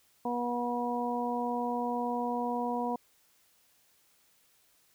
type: harmonic tone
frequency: 241.9 Hz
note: B3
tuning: 36 cents flat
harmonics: 1 / 2 / 3 / 4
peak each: -34 / -36 / -35 / -35 dBFS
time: 0.25-2.96 s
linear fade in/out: 5 ms
effects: white hiss -67 dBFS RMS until 4.94 s